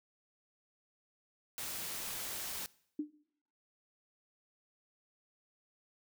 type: noise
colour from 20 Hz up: white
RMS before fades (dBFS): -41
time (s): 1.58-2.66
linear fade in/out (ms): 0
type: tone with exponential decay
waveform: sine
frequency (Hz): 299.5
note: D4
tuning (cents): +34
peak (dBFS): -30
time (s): 2.99-3.14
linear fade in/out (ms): 5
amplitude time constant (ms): 31
effects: noise-tail reverb RT60 0.7 s tail -22 dB re dry